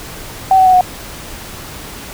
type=tone with pitch steps; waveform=sine; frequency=764 / 753 / 742.3 / 731.6 Hz; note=G5 / F#5 / F#5 / F#5; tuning=-45 / +30 / +5 / -20 cents; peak=-5 dBFS; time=0.51-0.81 s; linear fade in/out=2 ms; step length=75 ms; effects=pink hiss -30 dBFS RMS until 2.13 s